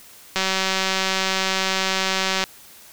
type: click train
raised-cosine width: 0.2 ms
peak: -4 dBFS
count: 396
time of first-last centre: 0.36-2.439 s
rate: 190 Hz
effects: white hiss -46 dBFS RMS until 2.92 s